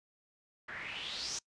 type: noise with low-pass filter sweep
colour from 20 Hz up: white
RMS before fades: -41 dBFS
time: 0.68-1.39 s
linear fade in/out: 5 ms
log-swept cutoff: 1600 to 6400 Hz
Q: 5.1
effects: noise-tail reverb RT60 0.1 s tail -24 dB re dry + resampled to 22050 Hz